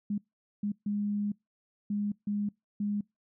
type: tone bursts at uneven times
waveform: sine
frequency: 205.7 Hz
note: G#3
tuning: 16 cents flat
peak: -28 dBFS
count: 6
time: 0.1-0.18 / 0.63-0.72 / 0.86-1.32 / 1.9-2.12 / 2.27-2.49 / 2.8-3.01 s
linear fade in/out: 5 ms
effects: noise-tail reverb RT60 0.2 s tail -25 dB re dry